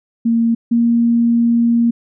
sine tone pair in turn, 230.6 / 234.2 Hz, A#3 / A#3, -19 / +8 cents, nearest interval unison, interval 27 cents, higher second, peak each -11 / -10 dBFS, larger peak second, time 0.25-0.55 / 0.71-1.91 s, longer second, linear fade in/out 10 ms, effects none

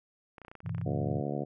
clicks, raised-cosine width 0.5 ms, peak -32 dBFS, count 12, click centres 0.382 / 0.417 / 0.449 / 0.482 / 0.515 / 0.553 / 0.604 / 0.662 / 0.694 / 0.748 / 0.782 / 0.814 s
sine chord, E minor, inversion first, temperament just, 98.89 / 123.61 / 164.81 Hz, G2 / B2 / E3, +16 / +2 / 0 cents, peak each -36 dBFS, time 0.63-1.23 s, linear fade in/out 50 ms
harmonic tone, 71.9 Hz, D2, 36 cents flat, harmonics 2 / 3 / 4 / 5 / 6 / 7 / 8 / 9 / 10, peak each -36 / -38 / -39 / -40 / -41 / -41 / -42 / -43 / -43 dBFS, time 0.85-1.45 s, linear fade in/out 20 ms
effects none

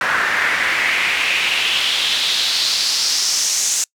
pink noise with band-pass filter sweep, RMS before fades -18 dBFS, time 0.01-3.84 s, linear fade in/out 2 ms, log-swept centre 1500 to 6900 Hz, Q 3.2, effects noise-tail reverb RT60 0.1 s tail -26 dB re dry

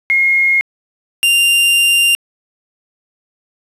sine / 45% pulse tone pair in turn, 2148 / 2788 Hz, C7 / F7, +45 / -4 cents, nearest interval perfect fourth, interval 451 cents, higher second, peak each -9 dBFS, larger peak neither, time 0.1-0.61 / 1.23-2.15 s, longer second, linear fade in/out 0 ms, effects resampled to 32000 Hz + 7-bit

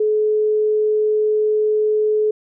sine tone, 427.5 Hz, A4, 50 cents flat, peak -14 dBFS, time 0-2.31 s, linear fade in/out 5 ms, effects none

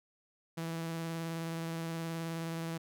sawtooth tone with vibrato, 164.81 Hz, E3, in tune, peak -32 dBFS, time 0.57-2.78 s, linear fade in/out 10 ms, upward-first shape sine, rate 19 Hz, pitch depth 16 cents each way, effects none

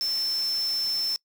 sine tone in noise, 5320 Hz, E8, 15 cents sharp, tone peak -24 dBFS, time 0.01-1.16 s, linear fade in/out 0 ms, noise white, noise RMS -41 dBFS, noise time 0.01-1.16 s, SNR +14 dB, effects noise-tail reverb RT60 0.1 s tail -24 dB re dry

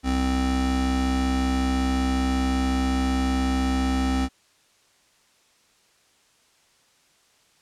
square tone pair together, 65.41 / 261.6 Hz, C2 / C4, 0 / 0 cents, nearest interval 2 octaves, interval 2400 cents, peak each -25 / -24 dBFS, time 0.03-4.29 s, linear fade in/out 50 ms, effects white hiss -61 dBFS RMS until 7.61 s + low-pass 8000 Hz 12 dB/octave

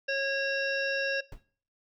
harmonic tone, 547 Hz, C#5, 23 cents flat, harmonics 1 / 3 / 5 / 7 / 9 / 10, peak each -31 / -31 / -34 / -44 / -47 / -41 dBFS, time 0.08-1.21 s, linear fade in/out 10 ms
brown noise with exponential decay, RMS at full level -37 dBFS, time 1.32-1.44 s, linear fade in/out 2 ms, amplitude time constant 26 ms
effects noise-tail reverb RT60 0.5 s tail -20 dB re dry

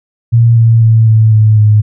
sine tone with pitch steps, 116.54 / 114.41 / 112.31 / 110.25 / 108.23 / 106.25 Hz, A#2 / A#2 / A2 / A2 / A2 / G#2, 0 / -32 / +36 / +4 / -28 / +40 cents, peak -3 dBFS, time 0.32-1.82 s, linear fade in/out 20 ms, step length 250 ms, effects none

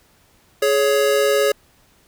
square tone pair together, 419.3 / 556.9 Hz, G#4 / C#5, +17 / +8 cents, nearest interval perfect fourth, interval 491 cents, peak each -18 dBFS, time 0.62-1.52 s, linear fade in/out 5 ms, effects pink hiss -56 dBFS RMS until 2.07 s

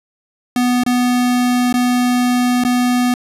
square tone with dropouts, 246.9 Hz, B3, in tune, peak -13 dBFS, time 0.56-3.14 s, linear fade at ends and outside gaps 2 ms, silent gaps 0.836-0.863 / 1.727-1.74 / 2.638-2.649 s, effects resampled to 32000 Hz

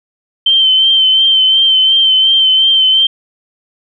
sine tone with vibrato, 3106 Hz, G7, 17 cents flat, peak -6 dBFS, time 0.46-3.07 s, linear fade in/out 5 ms, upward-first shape sine, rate 2.8 Hz, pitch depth 30 cents each way, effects none

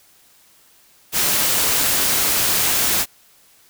white noise, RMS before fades -18 dBFS, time 1.12-3.06 s, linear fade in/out 50 ms, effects white hiss -53 dBFS RMS until 3.69 s

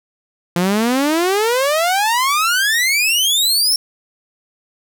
sawtooth exponential sweep, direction up, 170 to 5490 Hz, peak -10 dBFS, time 0.56-3.76 s, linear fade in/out 2 ms, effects none

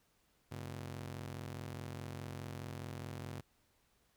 sawtooth ring-modulated tone, 119.3 Hz, A#2, 41 cents sharp, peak -36 dBFS, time 0.51-3.41 s, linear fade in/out 10 ms, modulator 22.4 Hz, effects pink hiss -74 dBFS RMS until 4.16 s

